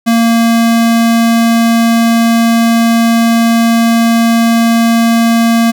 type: tone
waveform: square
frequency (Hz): 230.4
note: A#3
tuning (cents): -20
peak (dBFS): -7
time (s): 0.06-5.72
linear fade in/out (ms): 20
effects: none